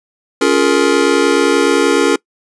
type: chord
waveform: square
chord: Bb minor seventh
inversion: first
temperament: just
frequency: 279.7 / 349.6 / 419.5 / 466.2 Hz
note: Db4 / F4 / Ab4 / Bb4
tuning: +16 / +2 / +17 / 0 cents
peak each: -16 dBFS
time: 0.41-2.16 s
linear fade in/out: 5 ms
effects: noise-tail reverb RT60 0.1 s tail -23 dB re dry + resampled to 22050 Hz